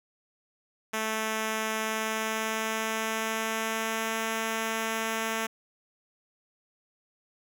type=tone with pitch glide; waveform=5% pulse; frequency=219.3 to 223.4 Hz; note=A3 to A3; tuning=-6 to +27 cents; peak=-17 dBFS; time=0.93-5.47 s; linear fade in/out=10 ms; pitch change=+33 cents; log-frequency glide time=1.81-4.18 s; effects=none